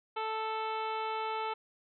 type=harmonic tone; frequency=440 Hz; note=A4; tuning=in tune; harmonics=1 / 2 / 3 / 4 / 5 / 6 / 7 / 8 / 9; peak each=-39 / -35 / -39 / -53 / -46 / -47 / -50 / -53 / -54 dBFS; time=0.16-1.54 s; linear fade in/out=10 ms; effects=none